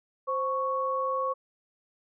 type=tone pair together; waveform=sine; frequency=523.3 / 1108.8 Hz; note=C5 / C#6; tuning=0 / 0 cents; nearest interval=octave + minor second; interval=1300 cents; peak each=-30 / -28 dBFS; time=0.27-1.34 s; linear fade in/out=20 ms; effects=none